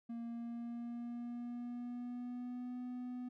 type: tone with pitch glide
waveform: triangle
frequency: 233.1 to 248.4 Hz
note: A#3 to B3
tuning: 0 to +10 cents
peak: -39 dBFS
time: 0.09-3.29 s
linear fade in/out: 10 ms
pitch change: +110 cents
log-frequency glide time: 0.22-2.78 s
effects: none